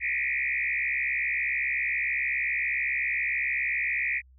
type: tone with frequency modulation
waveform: sine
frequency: 2172 Hz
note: C#7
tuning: 36 cents flat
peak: -25 dBFS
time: 0-4.22 s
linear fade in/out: 50 ms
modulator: 67.2 Hz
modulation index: 4.5
effects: added 64 Hz sine -53 dBFS peak until 4.38 s